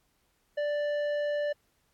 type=tone with tanh clipping; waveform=triangle; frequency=587.3 Hz; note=D5; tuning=in tune; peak=-29 dBFS; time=0.57-1.53 s; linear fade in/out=10 ms; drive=14 dB; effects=pink hiss -72 dBFS RMS until 1.93 s + AAC 64 kbps